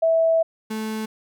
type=tone pair in turn; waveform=sine / 35% pulse; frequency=654 / 218.2 Hz; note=E5 / A3; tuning=-14 / -14 cents; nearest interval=octave + perfect fifth; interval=1900 cents; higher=first; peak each=-15 / -24 dBFS; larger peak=first; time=0.02-0.43 / 0.7-1.06 s; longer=first; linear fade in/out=10 ms; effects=none